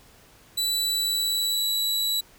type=tone with pitch glide; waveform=sawtooth; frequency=3962 to 3932 Hz; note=B7 to B7; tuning=+5 to -8 cents; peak=-20 dBFS; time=0.57-2.21 s; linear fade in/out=10 ms; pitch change=-13 cents; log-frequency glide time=0.73-1.65 s; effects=pink hiss -54 dBFS RMS until 2.38 s